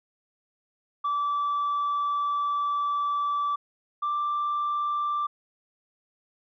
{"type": "tone pair in turn", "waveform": "sine", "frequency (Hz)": [1159, 1177.2], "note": ["D6", "D6"], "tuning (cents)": [-23, 4], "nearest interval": "unison", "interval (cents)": 27, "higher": "second", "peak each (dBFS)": [-22, -23], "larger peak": "first", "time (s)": [[1.04, 3.56], [4.02, 5.27]], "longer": "first", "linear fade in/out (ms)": 10, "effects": ["tanh soft clip ceiling -22 dBFS"]}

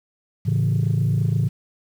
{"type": "chord", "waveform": "sine", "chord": "A major", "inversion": "none", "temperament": "equal", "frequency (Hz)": [110, 138.59, 164.81], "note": ["A2", "C#3", "E3"], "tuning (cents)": [0, 0, 0], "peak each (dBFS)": [-19, -20, -22], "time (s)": [0.45, 1.49], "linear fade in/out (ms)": 20, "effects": ["tanh soft clip ceiling -13 dBFS", "8-bit"]}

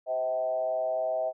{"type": "tone with frequency modulation", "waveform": "sine", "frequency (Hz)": 643, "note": "E5", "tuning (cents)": -43, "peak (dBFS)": -26, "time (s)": [0.06, 1.33], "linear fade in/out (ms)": 50, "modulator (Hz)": 123, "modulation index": 0.72, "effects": []}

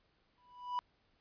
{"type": "tone with exponential growth", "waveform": "triangle", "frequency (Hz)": 986, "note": "B5", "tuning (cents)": -3, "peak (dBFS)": -29, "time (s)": [0.38, 0.79], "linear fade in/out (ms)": 0, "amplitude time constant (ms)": 89, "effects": ["pink hiss -74 dBFS RMS until 1.2 s", "resampled to 11025 Hz"]}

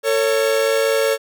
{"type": "tone pair together", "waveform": "45% pulse", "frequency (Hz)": [449.7, 554.4], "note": ["A4", "C#5"], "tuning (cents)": [38, 0], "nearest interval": "major third", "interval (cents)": 362, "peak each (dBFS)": -18, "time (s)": [0.03, 1.18], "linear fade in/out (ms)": 50, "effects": []}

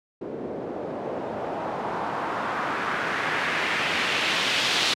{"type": "noise with low-pass filter sweep", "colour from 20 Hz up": "white", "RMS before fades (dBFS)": -27, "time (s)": [0.21, 4.94], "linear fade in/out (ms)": 5, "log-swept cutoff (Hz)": [390, 4000], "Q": 1.6, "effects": ["high-pass 150 Hz 12 dB/octave"]}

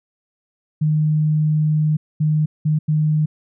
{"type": "tone bursts at uneven times", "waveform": "sine", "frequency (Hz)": 153.4, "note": "D#3", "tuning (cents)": -24, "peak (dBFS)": -14, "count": 4, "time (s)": [[0.81, 1.97], [2.2, 2.46], [2.65, 2.79], [2.88, 3.26]], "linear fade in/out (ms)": 10, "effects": []}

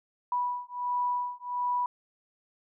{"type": "beating tone pair", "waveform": "sine", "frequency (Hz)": [981, 982.4], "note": ["B5", "B5"], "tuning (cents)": [-12, -9], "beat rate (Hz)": 1.4, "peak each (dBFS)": [-31, -31], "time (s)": [0.32, 1.86], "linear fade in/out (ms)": 2, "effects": []}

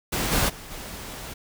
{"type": "noise with level steps", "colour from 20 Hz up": "pink", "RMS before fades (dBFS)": [-26, -22, -41, -37], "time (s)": [0.12, 1.34], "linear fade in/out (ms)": 10, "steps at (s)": [0.31, 0.48, 0.7], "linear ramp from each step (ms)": 20, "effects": []}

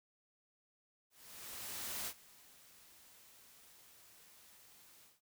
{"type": "noise with ADSR envelope", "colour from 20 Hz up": "white", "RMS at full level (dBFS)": -41, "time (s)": [1.1, 5.21], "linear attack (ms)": 970, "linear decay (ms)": 64, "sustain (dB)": -21, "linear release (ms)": 180, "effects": ["noise-tail reverb RT60 0.1 s tail -25 dB re dry"]}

